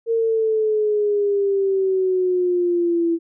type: exponential sweep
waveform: sine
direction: down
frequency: 460.3 to 332.3 Hz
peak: -16 dBFS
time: 0.06-3.19 s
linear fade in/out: 50 ms
effects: none